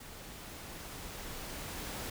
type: noise with level ramp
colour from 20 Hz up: pink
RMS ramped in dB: -49 to -40 dBFS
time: 0-2.1 s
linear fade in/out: 5 ms
effects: none